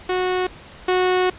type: tone pair in turn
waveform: sawtooth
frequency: 366.9 / 366.9 Hz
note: F#4 / F#4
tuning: -15 / -15 cents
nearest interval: unison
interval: 0 cents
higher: neither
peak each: -15 / -12 dBFS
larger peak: second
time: 0.09-0.47 / 0.88-1.3 s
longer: second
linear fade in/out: 5 ms
effects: pink hiss -42 dBFS RMS until 1.38 s + resampled to 8000 Hz